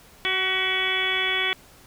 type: harmonic tone with a mistuned harmonic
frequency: 375.3 Hz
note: F#4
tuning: 25 cents sharp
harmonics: 1 / 2 / 3 / 4 / 5 / 6 / 7 / 8 / 9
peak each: -33 / -36 / -34 / -32 / -29 / -26 / -36 / -33 / -27 dBFS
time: 0.25-1.53 s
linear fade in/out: 0 ms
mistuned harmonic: 5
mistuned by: +32 cents
effects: pink hiss -51 dBFS RMS until 1.86 s